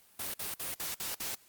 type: noise bursts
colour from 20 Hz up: white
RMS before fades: -37 dBFS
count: 6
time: 0.19-1.35 s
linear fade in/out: 5 ms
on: 150 ms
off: 52 ms
effects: white hiss -62 dBFS RMS until 1.48 s + Opus 32 kbps